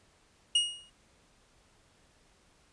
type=tone with exponential decay; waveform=45% pulse; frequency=2874 Hz; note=F7; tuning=49 cents sharp; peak=-20 dBFS; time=0.55-0.9 s; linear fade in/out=5 ms; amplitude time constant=75 ms; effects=pink hiss -65 dBFS RMS until 2.72 s + resampled to 22050 Hz